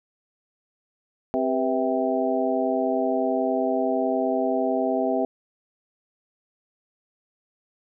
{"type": "harmonic tone with a mistuned harmonic", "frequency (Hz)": 130.81, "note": "C3", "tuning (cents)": 0, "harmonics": [2, 3, 4, 5, 6], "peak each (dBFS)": [-26, -28, -29, -25, -30], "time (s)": [1.34, 5.25], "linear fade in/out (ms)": 0, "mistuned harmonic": 4, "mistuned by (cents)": -110, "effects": []}